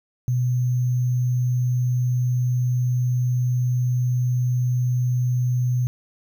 sine tone with sample-and-hold, 124 Hz, B2, 7 cents sharp, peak -18 dBFS, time 0.28-5.87 s, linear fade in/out 0 ms, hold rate 6300 Hz, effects none

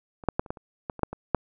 clicks, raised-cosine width 1 ms, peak -29 / -6 / -9 / -30 / -16 / -30 / -16 / -25 / -7 / -21 / -6 dBFS, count 11, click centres 0.238 / 0.287 / 0.395 / 0.462 / 0.505 / 0.572 / 0.898 / 0.993 / 1.033 / 1.13 / 1.347 s, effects none

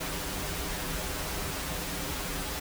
pink noise with comb filter, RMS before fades -34 dBFS, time 0-2.6 s, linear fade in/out 10 ms, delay 8.8 ms, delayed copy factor -0.85, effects none

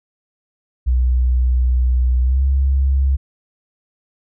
sine tone with pitch glide, 62.3 to 67.55 Hz, B1 to C#2, +16 to -44 cents, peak -12 dBFS, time 0.86-3.17 s, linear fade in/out 20 ms, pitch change +140 cents, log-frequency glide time 2.22-2.43 s, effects none

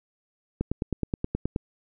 click train, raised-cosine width 3 ms, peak -13 dBFS, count 10, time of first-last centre 0.61-1.561 s, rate 9.46 Hz, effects none

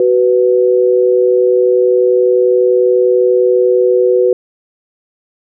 sine tone pair together, 374.1 / 494.3 Hz, F#4 / B4, +19 / +1 cents, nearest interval perfect fourth, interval 482 cents, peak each -10 dBFS, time 0-4.33 s, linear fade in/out 2 ms, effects none

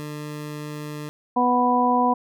20% pulse tone, 149.6 Hz, D3, 32 cents sharp, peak -26 dBFS, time 0-1.09 s, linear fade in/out 0 ms
harmonic tone, 246.9 Hz, B3, in tune, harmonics 1 / 2 / 3 / 4, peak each -22 / -26 / -22 / -20 dBFS, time 1.36-2.14 s, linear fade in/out 10 ms
effects none

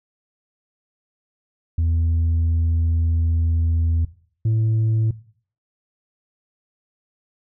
sine tone pair in turn, 82.41 / 110.77 Hz, E2 / A2, 0 / +12 cents, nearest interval perfect fourth, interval 512 cents, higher second, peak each -14 / -13 dBFS, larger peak second, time 1.78-4.05 / 4.45-5.11 s, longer first, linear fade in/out 5 ms, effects noise-tail reverb RT60 0.5 s tail -19 dB re dry + tanh soft clip ceiling -15 dBFS

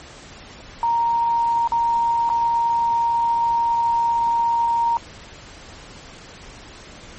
sine tone with dropouts, 932.3 Hz, A#5, in tune, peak -16 dBFS, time 0.83-4.97 s, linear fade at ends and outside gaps 1 ms, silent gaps 1.675-1.72 / 2.292-2.3 s, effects pink hiss -41 dBFS RMS until 7.18 s + MP3 32 kbps

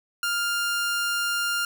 sawtooth tone, 1400 Hz, F6, 4 cents sharp, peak -20 dBFS, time 0.23-1.65 s, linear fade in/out 2 ms, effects none

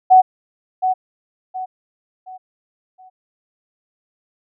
sine tone with echo, 746 Hz, F#5, 14 cents sharp, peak -5 dBFS, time 0.1-0.22 s, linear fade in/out 20 ms, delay 720 ms, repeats 4, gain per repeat -9 dB, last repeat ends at 3.1 s, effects none

